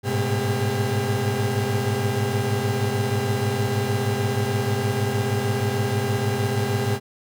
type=tone cluster; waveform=35% pulse; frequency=102.7 / 109.1 / 125.9 / 400.5 Hz; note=G#2 / A2 / B2 / G4; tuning=-19 / -14 / +34 / +37 cents; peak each=-25 dBFS; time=0.03-7 s; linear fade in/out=50 ms; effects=none